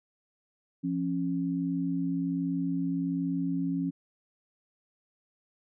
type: tone pair together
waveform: sine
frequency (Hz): 172.5 / 273.8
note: F3 / C#4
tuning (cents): -21 / -21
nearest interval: minor sixth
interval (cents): 800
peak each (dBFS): -31 / -29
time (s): 0.83-3.91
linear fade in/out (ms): 20
effects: none